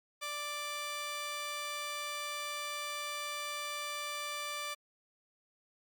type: tone pair together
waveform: 10% pulse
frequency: 588 / 1176 Hz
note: D5 / D6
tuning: +2 / +2 cents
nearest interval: octave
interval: 1200 cents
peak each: -33 / -33 dBFS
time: 0.21-4.75 s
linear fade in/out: 20 ms
effects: MP3 96 kbps